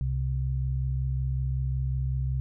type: tone pair together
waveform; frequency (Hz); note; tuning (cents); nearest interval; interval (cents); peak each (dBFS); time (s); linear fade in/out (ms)
sine; 65.41 / 130.81; C2 / C3; 0 / 0; octave; 1200; -28; 0.01-2.4; 0
effects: none